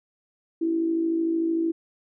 sine tone with amplitude modulation, 329.6 Hz, E4, in tune, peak -19 dBFS, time 0.61-1.72 s, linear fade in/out 10 ms, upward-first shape sine, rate 53.3 Hz, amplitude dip 50%, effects none

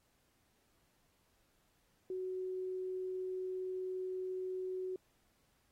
sine tone, 371.6 Hz, F#4, 7 cents sharp, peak -37 dBFS, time 2.1-4.96 s, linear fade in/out 2 ms, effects pink hiss -75 dBFS RMS until 5.71 s + AAC 48 kbps

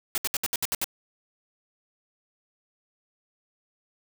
white noise bursts, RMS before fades -27 dBFS, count 8, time 0.15-0.843 s, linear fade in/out 0 ms, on 28 ms, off 67 ms, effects none

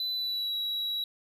triangle tone with pitch glide, 4000 to 3888 Hz, B7 to B7, +21 to -28 cents, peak -28 dBFS, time 0-1.04 s, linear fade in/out 2 ms, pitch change -49 cents, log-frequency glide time 0.14-0.55 s, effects none

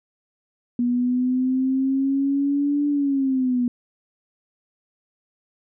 sine linear two-way sweep, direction up then down, 241.3 to 291.3 to 241.3 Hz, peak -18 dBFS, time 0.79-3.68 s, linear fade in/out 2 ms, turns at 2.88 s, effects none

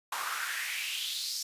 pink noise with high-pass filter sweep, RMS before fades -35 dBFS, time 0.12-1.43 s, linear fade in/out 5 ms, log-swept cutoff 1000 to 5400 Hz, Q 4.1, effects resampled to 32000 Hz

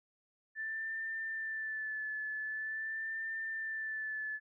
sine tone with vibrato, 1760 Hz, A6, in tune, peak -36 dBFS, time 0.55-4.4 s, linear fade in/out 50 ms, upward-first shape sine, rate 0.45 Hz, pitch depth 31 cents each way, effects none

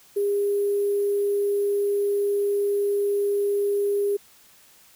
sine tone with sample-and-hold, 404.9 Hz, G#4, 44 cents flat, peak -20 dBFS, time 0.16-4.17 s, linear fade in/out 10 ms, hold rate 11025 Hz, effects white hiss -54 dBFS RMS until 4.95 s

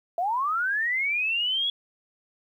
sine linear sweep, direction up, 659.3 to 3378 Hz, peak -23 dBFS, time 0.18-1.7 s, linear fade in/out 2 ms, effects 10-bit

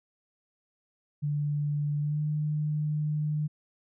sine tone with pitch glide, 146.83 to 151.05 Hz, D3 to D3, 0 to +49 cents, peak -26 dBFS, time 1.22-3.48 s, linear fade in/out 20 ms, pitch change +49 cents, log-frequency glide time 1.99-2.23 s, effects none

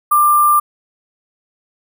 sine tone with sample-and-hold, 1189 Hz, D6, 21 cents sharp, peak -8 dBFS, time 0.11-0.6 s, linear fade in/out 10 ms, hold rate 11025 Hz, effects none

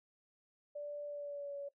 sine tone with pitch glide, 584 to 565.4 Hz, D5 to C#5, -10 to +34 cents, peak -40 dBFS, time 0.75-1.69 s, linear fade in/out 10 ms, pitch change -56 cents, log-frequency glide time 1.06-1.57 s, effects noise-tail reverb RT60 0.1 s tail -17 dB re dry

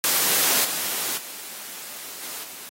white noise with level steps, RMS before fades -20 / -27 / -37 / -34 / -39 dBFS, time 0.04-2.69 s, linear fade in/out 0 ms, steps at 0.64 / 1.17 / 2.22 / 2.43 s, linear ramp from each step 10 ms, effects high-pass 200 Hz 12 dB/octave + AAC 48 kbps

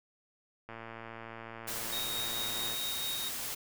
click train, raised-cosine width 0.5 ms, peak -29 dBFS, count 235, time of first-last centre 0.69-2.743 s, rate 114 Hz
white noise, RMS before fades -38 dBFS, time 1.67-3.55 s, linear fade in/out 10 ms
triangle tone with tremolo, 3745 Hz, A#7, 7 cents sharp, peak -33 dBFS, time 1.92-3.29 s, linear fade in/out 10 ms, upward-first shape sine, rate 4.5 Hz, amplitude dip 30%
effects none

